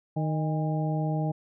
harmonic tone with a mistuned harmonic, 155 Hz, D#3, 6 cents flat, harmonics 1 / 2 / 3 / 4 / 5, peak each -26 / -34 / -40 / -36 / -36 dBFS, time 0.16-1.32 s, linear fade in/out 10 ms, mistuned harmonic 5, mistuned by +69 cents, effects none

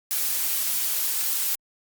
blue noise, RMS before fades -25 dBFS, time 0.11-1.55 s, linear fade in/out 0 ms, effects Opus 48 kbps

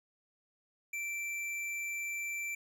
triangle tone with hard clipping, 2342 Hz, D7, 5 cents flat, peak -37 dBFS, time 0.93-2.55 s, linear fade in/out 5 ms, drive 15 dB, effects none

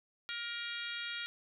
harmonic tone, 471.2 Hz, A#4, 19 cents sharp, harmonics 3 / 4 / 5 / 6 / 7 / 8 / 9, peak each -43 / -46 / -45 / -49 / -44 / -49 / -53 dBFS, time 0.29-1.26 s, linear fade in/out 0 ms, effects none

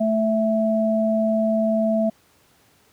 sine tone pair together, 220 / 659.3 Hz, A3 / E5, 0 / 0 cents, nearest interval octave + perfect fifth, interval 1900 cents, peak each -20 dBFS, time 0-2.1 s, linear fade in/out 10 ms, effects pink hiss -58 dBFS RMS until 2.92 s + high-pass 80 Hz 12 dB/octave

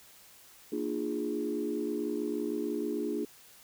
sine chord, Bb dominant seventh, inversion none, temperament equal with one note detuned, 233.1 / 299.8 / 349.2 / 415.3 Hz, Bb3 / D4 / F4 / Ab4, 0 / +36 / 0 / 0 cents, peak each -37 / -34 / -36 / -35 dBFS, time 0.72-3.25 s, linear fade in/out 5 ms, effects tanh soft clip ceiling -21 dBFS + white hiss -56 dBFS RMS until 3.63 s

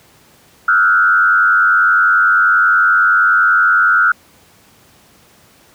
sine tone with frequency modulation, 1416 Hz, F6, 23 cents sharp, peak -8 dBFS, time 0.68-4.12 s, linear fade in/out 5 ms, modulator 90.6 Hz, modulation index 1.1, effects pink hiss -48 dBFS RMS until 5.74 s + high-pass 80 Hz 12 dB/octave

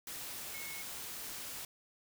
sine tone in noise, 2186 Hz, C#7, 25 cents flat, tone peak -46 dBFS, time 0.54-0.82 s, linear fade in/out 2 ms, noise white, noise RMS -44 dBFS, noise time 0.07-1.65 s, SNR -5 dB, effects none

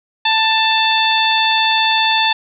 harmonic tone, 885 Hz, A5, 10 cents sharp, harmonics 1 / 2 / 3 / 4 / 5, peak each -16 / -20 / -19 / -17 / -24 dBFS, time 0.25-2.33 s, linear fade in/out 5 ms, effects none

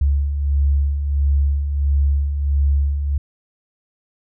sine beating tone pair, 69.3 / 70.8 Hz, C#2 / C#2, 0 / +37 cents, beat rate 1.5 Hz, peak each -24 / -15 dBFS, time 0.01-3.18 s, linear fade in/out 5 ms, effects none

